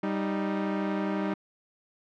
sawtooth tone pair together, 196 / 310.1 Hz, G3 / D#4, 0 / -6 cents, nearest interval minor sixth, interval 794 cents, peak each -25 / -27 dBFS, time 0.03-1.34 s, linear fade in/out 5 ms, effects low-pass 2000 Hz 12 dB/octave

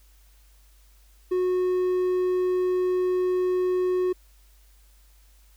triangle tone, 365.4 Hz, F#4, 22 cents flat, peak -19 dBFS, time 1.31-4.13 s, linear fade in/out 10 ms, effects added 50 Hz sine -53 dBFS peak until 5.56 s + white hiss -62 dBFS RMS until 5.56 s

